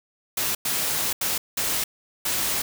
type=noise bursts at uneven times; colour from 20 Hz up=white; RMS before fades=-25 dBFS; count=5; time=0.37-0.55 / 0.65-1.13 / 1.21-1.38 / 1.57-1.84 / 2.25-2.62 s; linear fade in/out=5 ms; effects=none